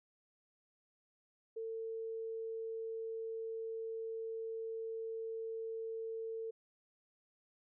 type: tone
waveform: sine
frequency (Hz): 450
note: A4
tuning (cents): +39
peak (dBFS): -39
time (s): 1.56-6.51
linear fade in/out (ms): 10
effects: none